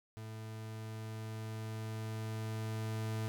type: tone with level ramp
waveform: 40% pulse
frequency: 110 Hz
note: A2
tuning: in tune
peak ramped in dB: -43 to -34 dBFS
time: 0.17-3.28 s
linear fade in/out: 0 ms
effects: none